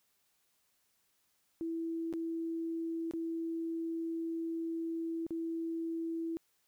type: tone with dropouts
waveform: sine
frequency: 329.6 Hz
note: E4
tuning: in tune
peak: -34 dBFS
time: 1.61-6.37 s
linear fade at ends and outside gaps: 0 ms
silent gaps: 2.127-2.137 / 3.111-3.136 / 5.266-5.307 s
effects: white hiss -75 dBFS RMS until 6.67 s